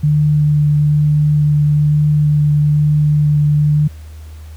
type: tone with vibrato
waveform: sine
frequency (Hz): 149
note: D3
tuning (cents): +25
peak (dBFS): -9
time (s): 0.03-3.88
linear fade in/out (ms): 10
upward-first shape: triangle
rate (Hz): 1.1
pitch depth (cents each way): 12
effects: added 77 Hz sine -30 dBFS peak until 4.56 s + pink hiss -47 dBFS RMS until 4.56 s